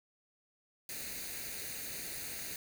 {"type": "noise with comb filter", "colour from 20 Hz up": "white", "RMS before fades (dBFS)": -42, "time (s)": [0.89, 2.56], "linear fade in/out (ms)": 2, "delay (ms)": 0.46, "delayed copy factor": 0.65, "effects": []}